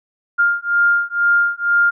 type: beating tone pair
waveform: sine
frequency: 1403 / 1405.1 Hz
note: F6 / F6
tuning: +8 / +10 cents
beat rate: 2.1 Hz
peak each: -16 dBFS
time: 0.38-1.91 s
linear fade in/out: 20 ms
effects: none